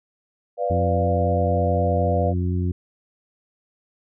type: chord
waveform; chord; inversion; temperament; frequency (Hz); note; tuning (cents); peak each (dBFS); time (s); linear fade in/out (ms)
sine; B diminished; none; equal; 493.9 / 587.3 / 698.5; B4 / D5 / F5; 0 / 0 / 0; -25; 0.57-2.34; 50
type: harmonic tone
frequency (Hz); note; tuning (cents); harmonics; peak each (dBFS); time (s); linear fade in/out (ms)
89.6; F2; +45; 1 / 2 / 3 / 4; -21 / -27 / -31 / -33; 0.7-2.72; 5
effects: none